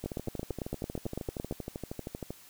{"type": "two click trains", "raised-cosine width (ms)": 2, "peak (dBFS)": [-20, -23], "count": [14, 30], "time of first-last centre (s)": [[0.06, 1.511], [0.04, 2.306]], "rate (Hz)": [8.96, 12.8], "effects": ["white hiss -55 dBFS RMS until 2.49 s"]}